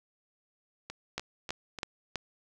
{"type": "two click trains", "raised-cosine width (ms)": 0.2, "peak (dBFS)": [-15, -22], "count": [4, 4], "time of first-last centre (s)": [[1.18, 2.157], [0.9, 1.788]], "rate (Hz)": [3.07, 3.38], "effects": []}